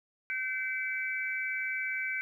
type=tone cluster; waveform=sine; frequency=1542 / 2061 / 2298 Hz; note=G6 / C7 / D7; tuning=-29 / -27 / -38 cents; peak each=-35 / -38 / -34 dBFS; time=0.3-2.21 s; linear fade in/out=0 ms; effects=11-bit